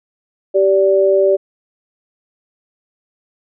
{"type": "tone pair together", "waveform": "sine", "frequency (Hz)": [388.5, 581], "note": ["G4", "D5"], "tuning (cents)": [-16, -19], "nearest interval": "perfect fifth", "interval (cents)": 697, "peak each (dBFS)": -12, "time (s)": [0.54, 1.37], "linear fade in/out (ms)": 20, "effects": []}